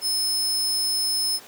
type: tone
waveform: sawtooth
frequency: 5210 Hz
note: E8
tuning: 21 cents flat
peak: -19 dBFS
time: 0.01-1.4 s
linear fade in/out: 50 ms
effects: pink hiss -45 dBFS RMS until 1.47 s + high-pass 300 Hz 12 dB/octave